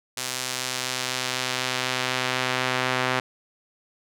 sawtooth tone with band-pass filter sweep, 128 Hz, C3, 38 cents flat, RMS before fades -27 dBFS, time 0.17-3.2 s, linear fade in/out 5 ms, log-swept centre 7400 to 1800 Hz, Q 0.72, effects none

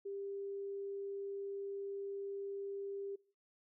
sine tone, 397.1 Hz, G4, 22 cents sharp, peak -40 dBFS, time 0.05-3.16 s, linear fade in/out 10 ms, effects noise-tail reverb RT60 0.5 s tail -24 dB re dry

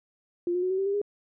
sine tone with pitch steps, 349.2 / 358.6 / 368.3 / 378.2 / 388.4 / 398.8 / 409.6 Hz, F4 / F4 / F#4 / F#4 / G4 / G4 / G#4, 0 / +46 / -8 / +38 / -16 / +30 / -24 cents, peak -24 dBFS, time 0.47-1.016 s, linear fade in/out 2 ms, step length 78 ms, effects none

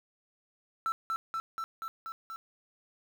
triangle tone with echo, 1332 Hz, E6, 18 cents sharp, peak -25 dBFS, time 0.86-0.92 s, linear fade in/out 0 ms, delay 240 ms, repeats 6, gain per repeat -2 dB, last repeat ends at 2.36 s, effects tanh soft clip ceiling -23 dBFS + 9-bit

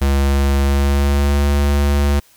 square tone with pitch glide, 69.3 to 71.29 Hz, C#2 to C#2, 0 to +49 cents, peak -13 dBFS, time 0.01-2.2 s, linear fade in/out 10 ms, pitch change +49 cents, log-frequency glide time 0.58-1.44 s, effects white hiss -51 dBFS RMS until 2.36 s

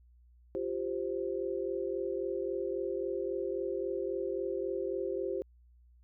sine chord, F suspended second, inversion none, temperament just, 349.2 / 392.9 / 523.8 Hz, F4 / G4 / C5, 0 / +4 / +2 cents, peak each -37 / -35 / -37 dBFS, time 0.55-5.42 s, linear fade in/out 0 ms, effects added 60 Hz sine -58 dBFS peak until 6.03 s

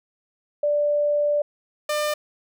sine / sawtooth tone pair in turn, 587.3 / 599.3 Hz, D5 / D5, 0 / +35 cents, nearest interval unison, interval 35 cents, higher second, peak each -18 dBFS, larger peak neither, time 0.63-1.42 / 1.89-2.14 s, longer first, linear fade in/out 5 ms, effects none

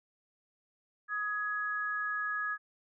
sine tone pair together, 1255.6 / 1676 Hz, D#6 / G#6, +15 / +15 cents, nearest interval perfect fourth, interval 500 cents, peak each -36 / -33 dBFS, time 1.08-2.58 s, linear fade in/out 50 ms, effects none

